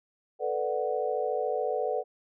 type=chord; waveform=sine; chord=B minor seventh; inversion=third; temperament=equal; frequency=440 / 493.9 / 587.3 / 740 Hz; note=A4 / B4 / D5 / F#5; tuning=0 / 0 / 0 / 0 cents; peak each=-32 / -31 / -33 / -33 dBFS; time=0.39-2.04 s; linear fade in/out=50 ms; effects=none